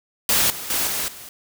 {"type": "noise with level steps", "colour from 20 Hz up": "white", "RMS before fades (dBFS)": [-18, -32, -22, -25, -39], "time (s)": [0.29, 1.29], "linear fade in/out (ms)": 2, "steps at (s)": [0.5, 0.7, 0.87, 1.08], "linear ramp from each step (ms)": 2, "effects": []}